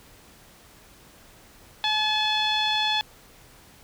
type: tone with low-pass filter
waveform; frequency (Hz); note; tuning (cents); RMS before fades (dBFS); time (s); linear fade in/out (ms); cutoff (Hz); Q
sawtooth; 858; A5; -44; -24; 1.84-3.01; 0; 3700; 8.4
effects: pink hiss -52 dBFS RMS until 3.83 s